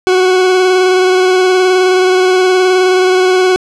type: tone with vibrato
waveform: 40% pulse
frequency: 370 Hz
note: F#4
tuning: in tune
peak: -6 dBFS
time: 0.07-3.56 s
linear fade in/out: 0 ms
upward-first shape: square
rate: 19 Hz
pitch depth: 17 cents each way
effects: low-pass 6000 Hz 12 dB/octave